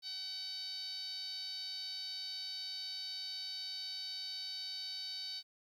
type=tone with band-pass filter; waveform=10% pulse; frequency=758 Hz; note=F#5; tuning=42 cents sharp; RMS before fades=-43 dBFS; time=0.02-5.43 s; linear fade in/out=50 ms; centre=4400 Hz; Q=8.4; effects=12-bit